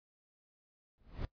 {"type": "noise with exponential growth", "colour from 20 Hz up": "brown", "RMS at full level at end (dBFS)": -34, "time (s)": [0.98, 1.25], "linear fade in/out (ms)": 0, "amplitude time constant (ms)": 58, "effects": ["noise-tail reverb RT60 0.1 s tail -18 dB re dry", "resampled to 11025 Hz"]}